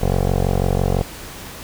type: tone with low-pass filter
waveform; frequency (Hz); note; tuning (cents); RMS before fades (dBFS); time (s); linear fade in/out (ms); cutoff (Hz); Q
15% pulse; 46.02; F#1; -9; -18; 0.01-1.03; 10; 640; 2.7
effects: pink hiss -35 dBFS RMS until 1.63 s